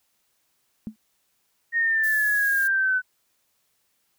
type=tone with exponential decay; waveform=sine; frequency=217.5 Hz; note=A3; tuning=20 cents flat; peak=-25 dBFS; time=0.87-0.96 s; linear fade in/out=0 ms; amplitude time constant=19 ms
type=exponential sweep; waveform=sine; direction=down; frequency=1864.7 to 1498 Hz; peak=-19 dBFS; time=1.72-3.02 s; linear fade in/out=50 ms
type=noise; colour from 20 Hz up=violet; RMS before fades=-35 dBFS; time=2.03-2.68 s; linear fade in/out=10 ms
effects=white hiss -70 dBFS RMS until 4.18 s